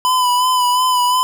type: tone with vibrato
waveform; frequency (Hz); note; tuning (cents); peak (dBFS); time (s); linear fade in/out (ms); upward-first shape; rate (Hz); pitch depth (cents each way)
square; 1000; B5; +21; -13; 0.05-1.23; 0; sine; 2.8; 33
effects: none